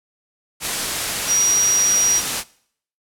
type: tone in noise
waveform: sine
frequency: 5750 Hz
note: F8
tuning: 50 cents sharp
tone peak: -13 dBFS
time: 1.27-2.22 s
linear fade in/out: 50 ms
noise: white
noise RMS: -22 dBFS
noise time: 0.6-2.44 s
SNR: +6 dB
effects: noise-tail reverb RT60 0.6 s tail -21 dB re dry + low-pass 11000 Hz 12 dB/octave